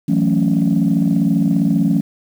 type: chord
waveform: sine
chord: F# minor seventh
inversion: third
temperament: equal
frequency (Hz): 164.81 / 185 / 220 / 277.2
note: E3 / F#3 / A3 / C#4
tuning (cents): 0 / 0 / 0 / 0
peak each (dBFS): -17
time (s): 0.08-2.01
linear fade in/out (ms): 10
effects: tanh soft clip ceiling -6 dBFS + 7-bit